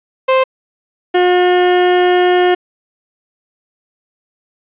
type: tone pair in turn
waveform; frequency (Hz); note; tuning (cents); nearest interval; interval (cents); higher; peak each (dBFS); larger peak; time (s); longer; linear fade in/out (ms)
30% pulse; 523.3 / 359.5; C5 / F#4; 0 / -50; tritone; 650; first; -6; neither; 0.28-0.44 / 1.14-2.55; second; 10
effects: resampled to 8000 Hz + 7-bit